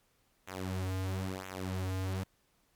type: tone with flanger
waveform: sawtooth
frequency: 94 Hz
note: F#2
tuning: 28 cents sharp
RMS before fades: -36 dBFS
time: 0.47-2.24 s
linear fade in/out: 10 ms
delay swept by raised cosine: 0.2 to 5.4 ms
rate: 1 Hz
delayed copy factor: -0.9
effects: pink hiss -72 dBFS RMS until 2.75 s + MP3 96 kbps